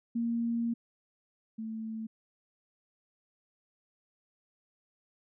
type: tone pair in turn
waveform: sine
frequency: 233.1 / 221.6 Hz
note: A#3 / A3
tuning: 0 / +13 cents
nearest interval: minor second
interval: 87 cents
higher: first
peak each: -28 / -35 dBFS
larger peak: first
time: 0.15-0.74 / 1.58-2.07 s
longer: first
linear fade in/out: 10 ms
effects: none